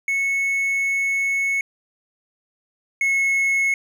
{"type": "tone pair in turn", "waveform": "triangle", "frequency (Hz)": [2201, 2185], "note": ["C#7", "C#7"], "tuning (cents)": [-13, -26], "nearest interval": "unison", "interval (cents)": 13, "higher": "first", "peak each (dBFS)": [-17, -15], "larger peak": "second", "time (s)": [[0.08, 1.61], [3.01, 3.74]], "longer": "first", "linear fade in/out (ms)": 2, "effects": []}